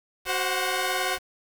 10% pulse tone cluster, 374.2 / 524 / 730 Hz, F#4 / C5 / F#5, +20 / +2 / -24 cents, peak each -21 dBFS, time 0.25-1.19 s, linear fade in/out 50 ms, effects 7-bit

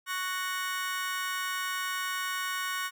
30% pulse chord, F# major, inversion second, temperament just, 1110 / 1480 / 1850 Hz, C#6 / F#6 / A#6, +2 / 0 / -14 cents, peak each -32 / -32 / -35 dBFS, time 0.06-2.91 s, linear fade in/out 50 ms, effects none

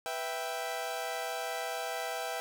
sawtooth chord, E minor, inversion second, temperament equal, 493.9 / 659.3 / 784 Hz, B4 / E5 / G5, 0 / 0 / 0 cents, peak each -37 / -34 / -34 dBFS, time 0.06-2.4 s, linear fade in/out 0 ms, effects none

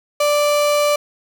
35% pulse tone, 587.3 Hz, D5, in tune, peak -12 dBFS, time 0.2-0.96 s, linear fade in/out 5 ms, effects none

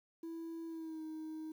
sine tone with pitch glide, 329.6 to 314.5 Hz, E4 to D#4, 0 to +19 cents, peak -39 dBFS, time 0.23-1.52 s, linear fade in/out 5 ms, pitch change -81 cents, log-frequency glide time 0.67-1.03 s, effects tanh soft clip ceiling -41 dBFS + 11-bit

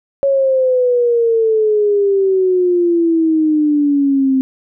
sine exponential sweep, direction down, 556 to 261.6 Hz, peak -10 dBFS, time 0.23-4.41 s, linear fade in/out 0 ms, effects none

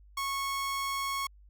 sawtooth tone, 1100 Hz, C#6, 14 cents flat, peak -27 dBFS, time 0.17-1.27 s, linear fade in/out 5 ms, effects added 50 Hz sine -53 dBFS peak until 1.49 s

